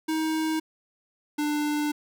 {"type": "tone pair in turn", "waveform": "square", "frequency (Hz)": [316.2, 297.2], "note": ["D#4", "D4"], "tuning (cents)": [28, 21], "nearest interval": "minor second", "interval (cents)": 107, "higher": "first", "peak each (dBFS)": -25, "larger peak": "neither", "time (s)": [[0.08, 0.6], [1.38, 1.92]], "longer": "second", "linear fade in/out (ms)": 10, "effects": []}